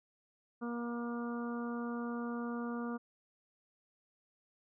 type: harmonic tone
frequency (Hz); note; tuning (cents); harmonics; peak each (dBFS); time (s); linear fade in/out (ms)
237.3; A#3; +31; 1 / 2 / 3 / 4 / 5 / 6; -37 / -44 / -50 / -51 / -47 / -50; 0.61-2.98; 20
effects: none